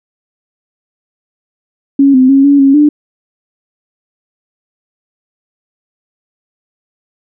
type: tone with pitch steps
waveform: sine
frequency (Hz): 277 / 258 / 273.1 / 283.1 / 273.6 / 296.3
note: C#4 / C4 / C#4 / C#4 / C#4 / D4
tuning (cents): -1 / -24 / -26 / +37 / -23 / +15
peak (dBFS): -3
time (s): 1.99-2.89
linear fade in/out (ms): 5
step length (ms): 150
effects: none